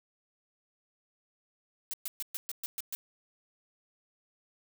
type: noise bursts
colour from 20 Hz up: blue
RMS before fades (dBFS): -36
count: 8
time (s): 1.91-2.95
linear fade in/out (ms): 0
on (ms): 25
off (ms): 120
effects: none